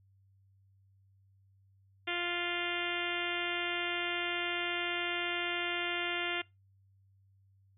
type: harmonic tone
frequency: 349.2 Hz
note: F4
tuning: in tune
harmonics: 1 / 2 / 3 / 4 / 5 / 6 / 7 / 8 / 9 / 10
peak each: -40 / -42 / -48 / -41 / -42 / -39 / -41 / -40 / -42 / -45 dBFS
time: 2.07-6.42 s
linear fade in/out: 10 ms
effects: noise-tail reverb RT60 0.2 s tail -22 dB re dry + added 97 Hz sine -63 dBFS peak until 7.77 s